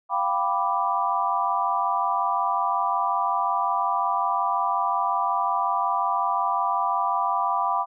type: chord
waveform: sine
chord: G dominant seventh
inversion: third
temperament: equal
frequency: 698.5 / 784 / 987.8 / 1174.7 Hz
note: F5 / G5 / B5 / D6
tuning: 0 / 0 / 0 / 0 cents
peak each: -29 / -27 / -25 / -26 dBFS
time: 0.09-7.86 s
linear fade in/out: 50 ms
effects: none